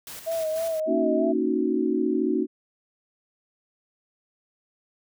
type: noise with tremolo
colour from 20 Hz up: white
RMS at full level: -39 dBFS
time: 0.07-0.8 s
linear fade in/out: 2 ms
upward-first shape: square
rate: 4.1 Hz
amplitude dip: 45%
type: tone with vibrato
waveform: sine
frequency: 643 Hz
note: E5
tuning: 43 cents flat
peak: -24 dBFS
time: 0.26-1.33 s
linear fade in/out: 20 ms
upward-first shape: sine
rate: 3.2 Hz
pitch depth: 51 cents each way
type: chord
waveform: sine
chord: D# minor seventh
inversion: second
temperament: equal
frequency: 233.1 / 277.2 / 311.1 / 370 Hz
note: A#3 / C#4 / D#4 / F#4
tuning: 0 / 0 / 0 / 0 cents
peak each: -28 / -27 / -26 / -26 dBFS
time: 0.86-2.47 s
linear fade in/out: 50 ms
effects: none